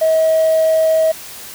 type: tone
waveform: triangle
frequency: 639 Hz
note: D#5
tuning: 46 cents sharp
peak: -7 dBFS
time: 0.01-1.12 s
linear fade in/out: 10 ms
effects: tanh soft clip ceiling -7 dBFS + white hiss -33 dBFS RMS until 1.54 s